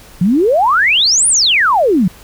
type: exponential two-way sweep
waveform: sine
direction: up then down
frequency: 164.81 to 9950 to 164.81 Hz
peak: -8 dBFS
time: 0.21-2.08 s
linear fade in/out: 5 ms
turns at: 1.28 s
effects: added 50 Hz sine -43 dBFS peak until 2.23 s + pink hiss -40 dBFS RMS until 2.23 s